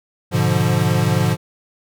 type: chord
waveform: square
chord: G# diminished seventh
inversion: none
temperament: equal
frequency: 103.83 / 123.47 / 146.83 / 174.61 Hz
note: G#2 / B2 / D3 / F3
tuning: 0 / 0 / 0 / 0 cents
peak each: -21 dBFS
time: 0.31-1.37 s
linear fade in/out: 50 ms
effects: none